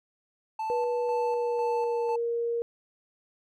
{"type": "tone with tremolo", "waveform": "triangle", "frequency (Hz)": 880, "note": "A5", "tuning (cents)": 0, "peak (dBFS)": -27, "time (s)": [0.59, 2.16], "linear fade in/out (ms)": 5, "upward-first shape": "square", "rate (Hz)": 2, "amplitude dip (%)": 40}
{"type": "tone with pitch glide", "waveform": "sine", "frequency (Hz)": [485.4, 468.6], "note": ["B4", "A#4"], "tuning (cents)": [-30, 9], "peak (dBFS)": -26, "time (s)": [0.7, 2.62], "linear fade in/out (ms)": 0, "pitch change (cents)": -61, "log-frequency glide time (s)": [1.05, 2.18]}
{"effects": []}